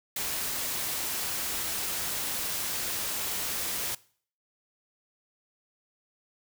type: noise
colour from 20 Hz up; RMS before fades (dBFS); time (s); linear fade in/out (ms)
white; -32; 0.16-3.95; 5
effects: noise-tail reverb RT60 0.5 s tail -21 dB re dry